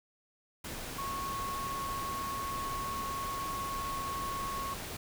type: tone in noise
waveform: sine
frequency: 1100 Hz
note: C#6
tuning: 14 cents flat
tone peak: -35 dBFS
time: 0.98-4.74 s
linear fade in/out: 5 ms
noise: pink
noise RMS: -41 dBFS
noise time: 0.64-4.97 s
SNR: +3 dB
effects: none